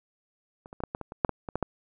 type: clicks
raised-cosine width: 1 ms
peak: -30 / -28 / -23 / -14 / -17 / -22 / -25 / -7 / -15 / -21 / -14 / -12 dBFS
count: 12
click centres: 0.659 / 0.729 / 0.804 / 0.837 / 0.949 / 1.013 / 1.121 / 1.248 / 1.293 / 1.488 / 1.556 / 1.627 s
effects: none